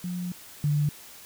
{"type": "tone pair in turn", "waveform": "sine", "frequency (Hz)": [178.4, 147.29], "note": ["F3", "D3"], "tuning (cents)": [37, 5], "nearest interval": "minor third", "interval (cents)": 332, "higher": "first", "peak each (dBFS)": [-29, -21], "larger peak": "second", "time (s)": [[0.04, 0.32], [0.64, 0.89]], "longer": "first", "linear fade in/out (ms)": 2, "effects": ["white hiss -47 dBFS RMS until 1.25 s"]}